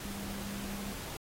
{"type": "tone in noise", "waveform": "sine", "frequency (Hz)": 200, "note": "G3", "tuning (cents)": 35, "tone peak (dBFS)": -40, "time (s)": [0.05, 0.93], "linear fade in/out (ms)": 2, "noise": "pink", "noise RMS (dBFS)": -43, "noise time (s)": [0, 1.17], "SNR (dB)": 0, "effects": ["AAC 48 kbps"]}